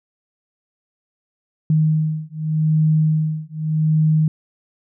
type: beating tone pair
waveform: sine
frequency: 155.56 / 156.4 Hz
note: D#3 / D#3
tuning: 0 / +9 cents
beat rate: 0.84 Hz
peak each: -18 dBFS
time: 1.7-4.28 s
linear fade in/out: 2 ms
effects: none